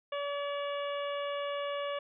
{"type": "harmonic tone", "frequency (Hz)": 571, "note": "D5", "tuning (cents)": -49, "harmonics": [1, 2, 3, 4, 5, 6], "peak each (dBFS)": [-34, -39, -46, -47, -45, -49], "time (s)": [0.12, 1.99], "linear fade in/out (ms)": 5, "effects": []}